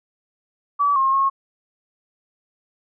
sine tone with pitch steps, 1147 / 1072 / 1087 Hz, D6 / C6 / C#6, -41 / +42 / -34 cents, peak -15 dBFS, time 0.79-1.3 s, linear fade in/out 20 ms, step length 170 ms, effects none

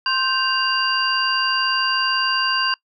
sine tone cluster, 1053 / 1556 / 2797 / 4735 Hz, C6 / G6 / F7 / D8, +11 / -13 / +2 / +13 cents, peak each -23 dBFS, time 0.06-2.74 s, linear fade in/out 2 ms, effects noise-tail reverb RT60 0.1 s tail -24 dB re dry

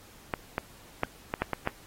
clicks, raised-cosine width 0.5 ms, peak -12 dBFS, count 7, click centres 0.338 / 0.581 / 1.034 / 1.339 / 1.42 / 1.533 / 1.674 s, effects pink hiss -54 dBFS RMS until 1.86 s + AAC 48 kbps

